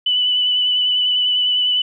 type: tone with vibrato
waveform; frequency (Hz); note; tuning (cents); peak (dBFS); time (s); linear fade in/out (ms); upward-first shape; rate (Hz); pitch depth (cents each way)
sine; 2983; F#7; +13; -14; 0.06-1.82; 5; sine; 10; 18
effects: none